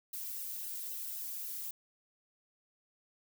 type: noise with flanger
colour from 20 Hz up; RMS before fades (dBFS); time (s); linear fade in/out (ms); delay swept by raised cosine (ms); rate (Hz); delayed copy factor
violet; -41; 0.13-1.71; 5; 0.86 to 2.36; 3.8; -0.75
effects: none